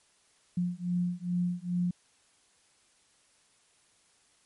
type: beating tone pair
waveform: sine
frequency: 175.9 / 178.3 Hz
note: F3 / F3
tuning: +13 / +36 cents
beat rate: 2.4 Hz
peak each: -31 dBFS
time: 0.57-1.91 s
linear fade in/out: 5 ms
effects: white hiss -66 dBFS RMS until 4.45 s + MP3 48 kbps